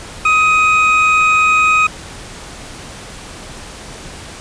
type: tone pair together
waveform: triangle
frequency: 1260.4 / 2502 Hz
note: D#6 / D#7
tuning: +22 / +9 cents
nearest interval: octave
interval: 1187 cents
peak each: -10 dBFS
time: 0.25-1.87 s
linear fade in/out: 5 ms
effects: pink hiss -32 dBFS RMS until 4.4 s + resampled to 22050 Hz